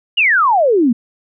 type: exponential sweep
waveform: sine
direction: down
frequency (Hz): 2960 to 220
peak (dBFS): -9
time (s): 0.17-0.93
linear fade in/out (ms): 10
effects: none